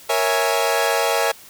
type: chord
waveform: sawtooth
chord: A# half-diminished seventh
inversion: none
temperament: equal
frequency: 466.2 / 554.4 / 659.3 / 830.6 Hz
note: A#4 / C#5 / E5 / G#5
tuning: 0 / 0 / 0 / 0 cents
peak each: -19 dBFS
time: 0.09-1.32 s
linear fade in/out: 10 ms
effects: white hiss -44 dBFS RMS until 1.49 s